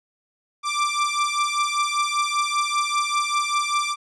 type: beating tone pair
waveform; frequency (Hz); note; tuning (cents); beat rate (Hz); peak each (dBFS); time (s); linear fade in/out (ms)
sawtooth; 1174.7 / 1179.8; D6 / D6; 0 / +8; 5.1; -20; 0.63-3.96; 50
effects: resampled to 22050 Hz